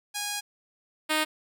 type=tone pair in turn; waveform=5% pulse; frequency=823 / 309.9 Hz; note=G#5 / D#4; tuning=-16 / -7 cents; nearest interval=octave + perfect fourth; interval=1691 cents; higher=first; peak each=-18 / -12 dBFS; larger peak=second; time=0.14-0.41 / 1.09-1.25 s; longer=first; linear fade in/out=20 ms; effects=none